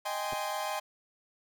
40% pulse chord, Ab major seventh, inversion second, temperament equal with one note detuned, 622.3 / 784 / 830.6 / 1039.9 Hz, Eb5 / G5 / Ab5 / C6, 0 / 0 / 0 / -11 cents, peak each -37 dBFS, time 0.05-0.8 s, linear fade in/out 10 ms
clicks, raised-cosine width 2 ms, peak -32 / -30 dBFS, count 2, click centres 0.325 / 0.333 s
effects none

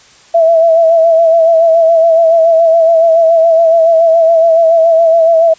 sine tone with vibrato, 659.3 Hz, E5, in tune, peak -4 dBFS, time 0.34-5.54 s, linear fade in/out 10 ms, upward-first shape sine, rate 7.1 Hz, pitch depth 43 cents each way, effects white hiss -42 dBFS RMS until 5.58 s + resampled to 16000 Hz

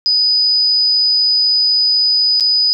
sine tone with dropouts, 4978 Hz, D#8, in tune, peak -10 dBFS, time 0.06-2.73 s, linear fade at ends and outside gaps 0 ms, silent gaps 2.399-2.407 s, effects none

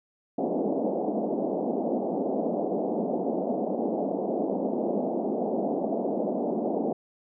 pink band-pass noise, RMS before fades -28 dBFS, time 0.38-6.93 s, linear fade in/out 5 ms, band 200 to 750 Hz, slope 48 dB/octave, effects none

